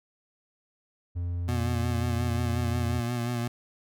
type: tone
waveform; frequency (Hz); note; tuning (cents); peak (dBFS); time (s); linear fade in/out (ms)
triangle; 87.31; F2; 0; -26; 1.15-3.01; 20
type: tone with vibrato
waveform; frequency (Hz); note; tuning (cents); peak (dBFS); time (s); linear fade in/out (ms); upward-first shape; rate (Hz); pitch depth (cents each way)
25% pulse; 120; B2; -49; -24; 1.48-3.48; 5; sine; 5.6; 39
effects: none